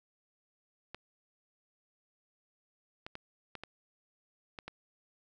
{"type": "clicks", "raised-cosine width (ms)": 0.3, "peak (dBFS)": -26, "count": 7, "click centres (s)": [0.946, 3.065, 3.154, 3.553, 3.636, 4.588, 4.68], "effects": []}